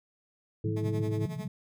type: harmonic tone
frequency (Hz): 108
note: A2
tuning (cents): -32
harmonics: 1 / 3 / 4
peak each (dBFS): -30 / -35 / -36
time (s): 0.64-1.26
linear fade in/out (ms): 5
type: band-pass noise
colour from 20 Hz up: white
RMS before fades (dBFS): -37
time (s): 0.65-1.48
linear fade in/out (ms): 5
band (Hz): 130 to 180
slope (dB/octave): 48
type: tone with tremolo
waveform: 15% pulse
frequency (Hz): 215.5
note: A3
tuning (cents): -36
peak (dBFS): -33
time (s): 0.76-1.48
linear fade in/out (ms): 10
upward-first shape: sine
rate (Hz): 11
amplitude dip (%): 80
effects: none